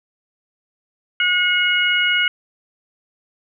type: harmonic tone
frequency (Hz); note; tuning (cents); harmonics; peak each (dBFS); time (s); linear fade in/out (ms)
724; F#5; -38; 2 / 3 / 4; -19 / -19 / -19; 1.2-2.28; 2
effects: none